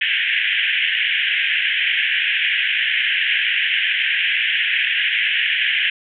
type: band-pass noise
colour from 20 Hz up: white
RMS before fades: -19 dBFS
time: 0.01-5.9 s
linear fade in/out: 5 ms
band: 1600 to 3200 Hz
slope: 96 dB/octave
effects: none